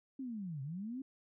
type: linear two-way sweep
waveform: sine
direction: down then up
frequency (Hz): 274.8 to 129.4 to 274.8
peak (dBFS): -39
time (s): 0.19-1.02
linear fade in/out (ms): 5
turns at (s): 0.62
effects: none